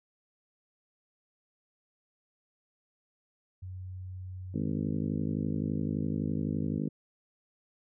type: tone with pitch glide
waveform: sine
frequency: 92.5 to 91.81 Hz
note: F#2 to F#2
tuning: 0 to -13 cents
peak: -38 dBFS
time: 3.62-6.79 s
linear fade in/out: 10 ms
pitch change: -13 cents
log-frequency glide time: 6.14-6.34 s
type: harmonic tone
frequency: 51.8 Hz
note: G#1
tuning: 4 cents flat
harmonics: 3 / 4 / 5 / 6 / 7 / 8 / 9 / 10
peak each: -34 / -34 / -35 / -39 / -49 / -46 / -47 / -52 dBFS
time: 4.54-6.89 s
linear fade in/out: 5 ms
effects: none